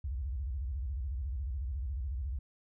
sine tone with vibrato, 65.41 Hz, C2, in tune, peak -33 dBFS, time 0.04-2.39 s, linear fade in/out 5 ms, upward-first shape square, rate 14 Hz, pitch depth 230 cents each way, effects none

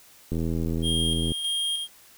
click train, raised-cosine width 3 ms, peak -16 dBFS, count 83, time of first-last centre 0.32-1.319 s, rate 82.1 Hz
square tone with tremolo, 3229 Hz, G#7, 49 cents flat, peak -25 dBFS, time 0.82-1.88 s, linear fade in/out 50 ms, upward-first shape square, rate 1.6 Hz, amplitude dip 40%
effects white hiss -53 dBFS RMS until 2.17 s

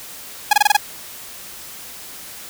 sawtooth tone bursts, 830.6 Hz, G#5, in tune, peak -5 dBFS, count 6, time 0.51-0.767 s, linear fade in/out 5 ms, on 22 ms, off 25 ms, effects white hiss -36 dBFS RMS until 2.49 s

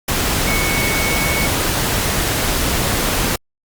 sine tone in noise, 2217 Hz, C#7, in tune, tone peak -21 dBFS, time 0.47-1.47 s, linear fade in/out 5 ms, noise pink, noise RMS -18 dBFS, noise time 0.08-3.36 s, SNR -6 dB, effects Opus 48 kbps

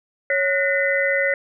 sine tone cluster, 554 / 1460 / 1830 / 2016 Hz, C#5 / F#6 / A#6 / B6, -1 / -24 / -32 / +35 cents, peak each -21 / -27 / -25 / -21 dBFS, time 0.3-1.34 s, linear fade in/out 2 ms, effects none

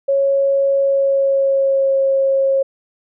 sine tone with pitch glide, 551 to 541.8 Hz, C#5 to C#5, -11 to -40 cents, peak -12 dBFS, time 0.08-2.63 s, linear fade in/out 10 ms, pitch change -29 cents, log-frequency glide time 0.8-1.97 s, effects none

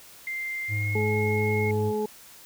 sine tone with pitch glide, 2093 to 2161 Hz, C7 to C#7, 0 to -45 cents, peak -29 dBFS, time 0.27-1.71 s, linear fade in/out 2 ms, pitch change +55 cents, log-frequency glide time 0.66-0.9 s
triangle tone with vibrato, 103.6 Hz, G#2, 4 cents flat, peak -24 dBFS, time 0.68-1.93 s, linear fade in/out 50 ms, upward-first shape sine, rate 2.8 Hz, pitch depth 10 cents each way
harmonic tone, 212.9 Hz, G#3, 43 cents sharp, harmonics 1 / 2 / 4, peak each -31 / -26 / -34 dBFS, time 0.95-2.06 s, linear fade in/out 5 ms
effects white hiss -49 dBFS RMS until 2.45 s

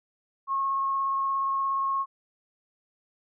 sine tone with vibrato, 1088 Hz, C#6, 33 cents flat, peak -24 dBFS, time 0.47-2.06 s, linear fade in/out 50 ms, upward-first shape triangle, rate 17 Hz, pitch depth 11 cents each way, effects none

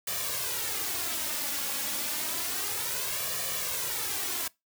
white noise with flanger, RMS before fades -32 dBFS, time 0.07-4.48 s, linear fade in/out 5 ms, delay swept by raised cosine 1.7 to 3.6 ms, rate 0.3 Hz, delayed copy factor +0.65, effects noise-tail reverb RT60 0.2 s tail -23 dB re dry + high-pass 80 Hz 12 dB/octave

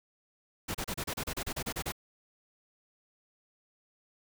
pink noise bursts, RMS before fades -35 dBFS, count 13, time 0.68-1.922 s, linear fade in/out 10 ms, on 66 ms, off 32 ms, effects none

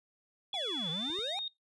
sine tone with pitch glide, 3400 to 3708 Hz, G#7 to A#7, +40 to -10 cents, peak -34 dBFS, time 0.53-1.48 s, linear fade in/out 2 ms, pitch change +150 cents, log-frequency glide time 0.82-1.23 s
square exponential two-way sweep, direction down then up, 835 to 151.9 to 835 Hz, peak -39 dBFS, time 0.54-1.39 s, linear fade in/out 0 ms, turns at 0.9 s
clicks, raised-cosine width 2 ms, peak -39 dBFS, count 2, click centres 1.101 / 1.189 s
effects noise-tail reverb RT60 0.2 s tail -24 dB re dry + resampled to 22050 Hz

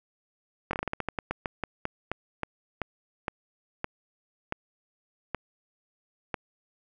slowing click train, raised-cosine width 0.5 ms, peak -14 dBFS, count 22, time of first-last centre 0.71-6.342 s, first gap 22 ms, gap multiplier 1.21, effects none

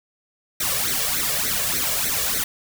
white noise with flanger, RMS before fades -23 dBFS, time 0.6-2.44 s, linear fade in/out 5 ms, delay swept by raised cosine 0.49 to 1.79 ms, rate 3.4 Hz, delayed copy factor +0.8, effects none

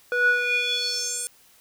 square tone with band-pass filter sweep, 488.3 Hz, B4, 20 cents flat, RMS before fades -24 dBFS, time 0.12-1.27 s, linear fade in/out 0 ms, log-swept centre 1100 to 9400 Hz, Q 5.1, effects white hiss -56 dBFS RMS until 1.6 s

